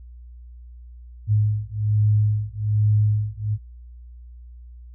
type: beating tone pair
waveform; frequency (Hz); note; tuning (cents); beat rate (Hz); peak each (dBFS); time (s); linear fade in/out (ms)
sine; 105.2 / 106.4; G#2 / G#2; +23 / +42; 1.2; -20 / -20; 1.27-3.58; 50
effects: added 60 Hz sine -39 dBFS peak until 4.94 s